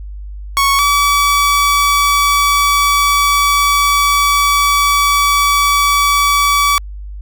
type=tone pair in turn; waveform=sawtooth; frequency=1108.7 / 1145.1 Hz; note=C#6 / D6; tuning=0 / -44 cents; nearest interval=minor second; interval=56 cents; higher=second; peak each=-6 dBFS; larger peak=neither; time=0.57-0.79 / 0.79-6.78 s; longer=second; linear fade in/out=0 ms; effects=added 50 Hz sine -25 dBFS peak until 7.21 s